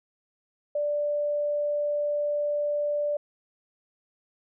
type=tone; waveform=sine; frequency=587.3 Hz; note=D5; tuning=in tune; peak=-24 dBFS; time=0.75-3.17 s; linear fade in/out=5 ms; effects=none